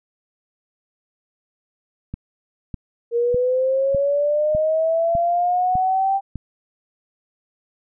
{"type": "click train", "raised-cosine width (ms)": 5, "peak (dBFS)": -16, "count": 8, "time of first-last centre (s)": [2.14, 6.357], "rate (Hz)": 1.66}
{"type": "linear sweep", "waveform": "sine", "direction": "up", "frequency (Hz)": [466.2, 788], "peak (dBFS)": -16, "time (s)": [3.11, 6.21], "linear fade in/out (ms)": 50}
{"effects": []}